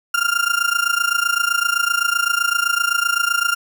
35% pulse tone with amplitude modulation, 1396.9 Hz, F6, in tune, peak -11 dBFS, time 0.14-3.55 s, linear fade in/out 5 ms, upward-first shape sine, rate 27.8 Hz, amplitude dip 85%, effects none

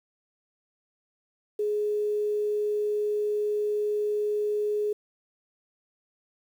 sine tone with quantisation, 418.8 Hz, G#4, 15 cents sharp, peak -24 dBFS, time 1.59-4.93 s, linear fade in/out 5 ms, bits 9, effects none

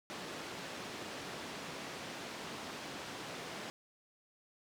pink band-pass noise, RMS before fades -45 dBFS, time 0.1-3.7 s, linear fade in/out 0 ms, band 200 to 5600 Hz, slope 12 dB/octave, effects none

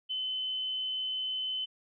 sine tone, 3042 Hz, F#7, 47 cents sharp, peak -31 dBFS, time 0.09-1.66 s, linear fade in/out 20 ms, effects none

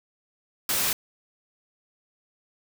white noise, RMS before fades -25 dBFS, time 0.69-0.93 s, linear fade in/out 2 ms, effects none

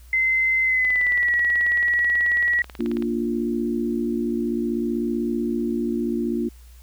sine tone with pitch glide, 2063 to 1924.8 Hz, C7 to B6, -25 to -45 cents, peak -17 dBFS, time 0.13-2.62 s, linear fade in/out 2 ms, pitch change -120 cents, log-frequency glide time 0.63-1.33 s
click train, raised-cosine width 0.3 ms, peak -21 dBFS, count 41, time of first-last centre 0.85-3.024 s, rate 18.4 Hz
sine chord, Bb major, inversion none, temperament equal, 233.1 / 293.7 / 349.2 Hz, Bb3 / D4 / F4, 0 / 0 / 0 cents, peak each -24 / -28 / -26 dBFS, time 2.79-6.49 s, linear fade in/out 10 ms
effects added 60 Hz sine -43 dBFS peak until 6.82 s + white hiss -56 dBFS RMS until 6.82 s

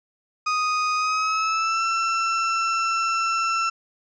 35% pulse tone with pitch glide, 1244.5 to 1341.5 Hz, D#6 to E6, 0 to +30 cents, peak -19 dBFS, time 0.46-3.7 s, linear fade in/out 10 ms, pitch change +130 cents, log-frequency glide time 0.96-1.84 s, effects resampled to 16000 Hz

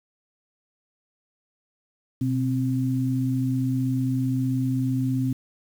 sine tone pair together, 126.13 / 261.6 Hz, B2 / C4, +37 / 0 cents, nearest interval octave + minor second, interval 1263 cents, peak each -24 dBFS, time 2.21-5.33 s, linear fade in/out 5 ms, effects 8-bit

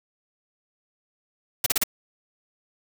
white noise bursts, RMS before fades -21 dBFS, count 4, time 1.64-1.837 s, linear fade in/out 5 ms, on 23 ms, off 35 ms, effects none

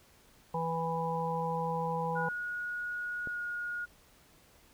harmonic tone, 164.81 Hz, E3, in tune, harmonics 1 / 3 / 5 / 6, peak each -36 / -36 / -36 / -36 dBFS, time 0.54-2.29 s, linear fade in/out 5 ms
sine tone with pitch glide, 1449 to 1436.5 Hz, F#6 to F6, -37 to +48 cents, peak -34 dBFS, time 2.15-3.86 s, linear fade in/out 20 ms, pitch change -15 cents, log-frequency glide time 3.29-3.39 s
click, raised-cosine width 2 ms, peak -30 dBFS, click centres 3.273 s
effects pink hiss -62 dBFS RMS until 4.73 s

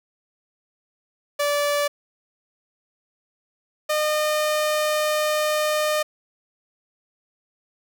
sawtooth tone pair in turn, 580 / 608.8 Hz, D5 / D#5, -22 / -38 cents, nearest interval minor second, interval 84 cents, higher second, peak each -16 dBFS, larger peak neither, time 1.39-1.88 / 3.89-6.03 s, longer second, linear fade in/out 10 ms, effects none

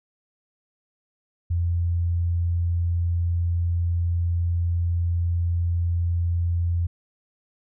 sine tone, 85.9 Hz, F2, 28 cents flat, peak -20 dBFS, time 1.5-6.87 s, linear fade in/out 10 ms, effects none

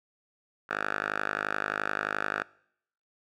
5% pulse tone with band-pass filter, 51.5 Hz, G#1, 14 cents flat, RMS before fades -32 dBFS, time 0.69-2.43 s, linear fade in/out 10 ms, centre 1400 Hz, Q 3, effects noise-tail reverb RT60 0.7 s tail -23 dB re dry

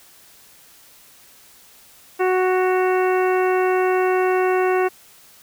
harmonic tone with a mistuned harmonic, 370 Hz, F#4, in tune, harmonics 1 / 2 / 3 / 4 / 5 / 6 / 7, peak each -17 / -23 / -27 / -29 / -31 / -33 / -34 dBFS, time 2.19-4.89 s, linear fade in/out 20 ms, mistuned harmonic 7, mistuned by +80 cents, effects white hiss -49 dBFS RMS until 5.42 s

